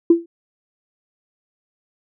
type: tone with exponential decay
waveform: sine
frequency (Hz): 337.5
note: E4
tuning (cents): +41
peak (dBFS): -4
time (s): 0.1-0.26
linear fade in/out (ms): 5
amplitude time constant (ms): 34
effects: tanh soft clip ceiling 0 dBFS